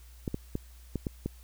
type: clicks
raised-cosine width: 3 ms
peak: -18 dBFS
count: 6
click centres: 0.278 / 0.344 / 0.554 / 0.957 / 1.068 / 1.26 s
effects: added 60 Hz sine -49 dBFS peak until 1.43 s + white hiss -60 dBFS RMS until 1.43 s